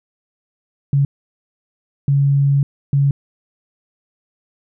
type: tone bursts at uneven times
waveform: sine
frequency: 140 Hz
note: C#3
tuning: 18 cents sharp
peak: -11 dBFS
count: 3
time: 0.93-1.05 / 2.08-2.63 / 2.93-3.11 s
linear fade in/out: 2 ms
effects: none